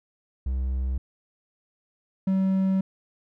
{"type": "tone pair in turn", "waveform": "triangle", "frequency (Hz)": [64.7, 190.83], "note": ["C2", "G3"], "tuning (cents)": [-19, -46], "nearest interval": "octave + perfect fifth", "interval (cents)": 1873, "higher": "second", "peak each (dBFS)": [-22, -18], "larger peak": "second", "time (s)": [[0.46, 0.98], [2.27, 2.81]], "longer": "second", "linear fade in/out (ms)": 5, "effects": []}